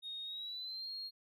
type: tone with pitch glide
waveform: triangle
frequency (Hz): 3722 to 4275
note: A#7 to C8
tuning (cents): -3 to +36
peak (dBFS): -38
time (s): 0.02-1.11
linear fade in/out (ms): 50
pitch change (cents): +239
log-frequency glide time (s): 0.24-0.93
effects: tanh soft clip ceiling -39 dBFS